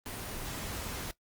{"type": "noise", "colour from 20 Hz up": "pink", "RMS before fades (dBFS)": -39, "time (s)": [0.06, 1.11], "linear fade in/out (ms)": 0, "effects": ["noise-tail reverb RT60 0.1 s tail -17 dB re dry", "Opus 24 kbps"]}